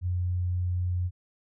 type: tone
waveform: sine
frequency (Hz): 89.6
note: F2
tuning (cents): +45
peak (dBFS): -25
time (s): 0.01-1.11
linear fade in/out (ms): 50
effects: none